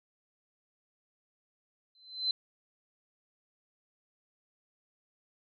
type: tone with exponential growth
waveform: sine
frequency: 4060 Hz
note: B7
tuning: 47 cents sharp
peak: -24 dBFS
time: 1.95-2.31 s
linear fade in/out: 2 ms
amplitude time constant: 77 ms
effects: none